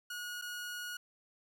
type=tone with dropouts; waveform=sawtooth; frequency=1449 Hz; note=F#6; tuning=37 cents flat; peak=-36 dBFS; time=0.1-0.97 s; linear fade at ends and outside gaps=5 ms; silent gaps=0.415-0.421 s; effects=none